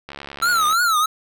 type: click train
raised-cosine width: 0.3 ms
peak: -17 dBFS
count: 46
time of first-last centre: 0.09-0.726 s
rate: 70.7 Hz
type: tone with vibrato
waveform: square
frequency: 1327 Hz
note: E6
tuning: 11 cents sharp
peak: -16 dBFS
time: 0.42-1.06 s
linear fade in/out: 5 ms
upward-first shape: triangle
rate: 3.1 Hz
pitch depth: 180 cents each way
effects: none